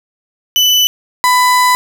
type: tone pair in turn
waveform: 35% pulse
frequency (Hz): 2991 / 998.1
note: F#7 / B5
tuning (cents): +18 / +18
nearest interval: octave + perfect fifth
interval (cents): 1900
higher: first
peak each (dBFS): -6 / -6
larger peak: neither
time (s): 0.56-0.87 / 1.24-1.75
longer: second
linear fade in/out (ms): 0
effects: none